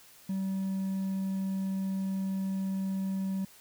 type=tone with hard clipping; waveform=triangle; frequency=192 Hz; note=G3; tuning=36 cents flat; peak=-30 dBFS; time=0.29-3.45 s; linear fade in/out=5 ms; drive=5 dB; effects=white hiss -56 dBFS RMS until 3.6 s